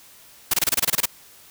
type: noise bursts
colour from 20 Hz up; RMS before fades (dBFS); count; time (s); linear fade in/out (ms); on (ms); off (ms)
white; -19; 11; 0.51-1.057; 5; 27; 25
effects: white hiss -49 dBFS RMS until 1.5 s